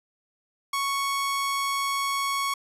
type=tone; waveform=sawtooth; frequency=1108.7 Hz; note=C#6; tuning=in tune; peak=-21 dBFS; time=0.73-2.54 s; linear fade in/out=5 ms; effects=resampled to 32000 Hz